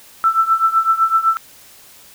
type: tone with tremolo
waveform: sine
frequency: 1329 Hz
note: E6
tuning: 14 cents sharp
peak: -8 dBFS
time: 0.24-1.37 s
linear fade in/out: 0 ms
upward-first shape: triangle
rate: 7.9 Hz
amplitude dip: 90%
effects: white hiss -44 dBFS RMS until 2.14 s